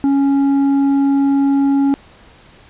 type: tone with tanh clipping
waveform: sine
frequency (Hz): 277.2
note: C#4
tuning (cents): 0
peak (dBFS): -12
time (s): 0.04-1.94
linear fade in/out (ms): 0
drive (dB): 6
effects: pink hiss -45 dBFS RMS until 2.69 s + resampled to 8000 Hz